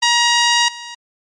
10% pulse tone with level steps, 949 Hz, A#5, 31 cents sharp, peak -3 / -21 dBFS, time 0.02-0.95 s, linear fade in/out 10 ms, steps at 0.68 s, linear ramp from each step 5 ms, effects low-pass 12000 Hz 12 dB/octave + MP3 48 kbps

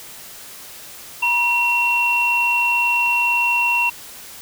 sine tone pair together, 961 / 2729 Hz, B5 / F7, -48 / -41 cents, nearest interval octave + tritone, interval 1807 cents, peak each -21 / -16 dBFS, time 1.22-3.9 s, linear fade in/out 10 ms, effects white hiss -38 dBFS RMS until 4.41 s

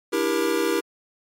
square chord, E half-diminished seventh, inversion third, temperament just, 296.7 / 329.6 / 395.6 / 474.7 Hz, D4 / E4 / G4 / Bb4, +18 / 0 / +16 / +31 cents, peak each -31 / -26 / -26 / -26 dBFS, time 0.12-0.81 s, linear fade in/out 20 ms, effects MP3 64 kbps

